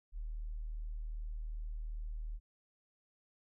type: tone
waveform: sine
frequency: 38.71 Hz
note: D#1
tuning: 8 cents flat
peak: -38 dBFS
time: 0.12-2.4 s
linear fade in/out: 50 ms
effects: none